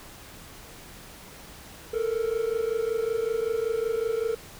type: tone pair together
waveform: triangle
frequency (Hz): 441.8 / 467.1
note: A4 / A#4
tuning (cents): +7 / +3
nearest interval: minor second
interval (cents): 96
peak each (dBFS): -25 / -26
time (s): 1.93-4.35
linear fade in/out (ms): 10
effects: pink hiss -46 dBFS RMS until 4.59 s